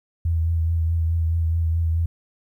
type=tone with vibrato; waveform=sine; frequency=82.41 Hz; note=E2; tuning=in tune; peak=-18 dBFS; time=0.25-2.06 s; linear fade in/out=5 ms; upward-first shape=triangle; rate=4.7 Hz; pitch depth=36 cents each way; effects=10-bit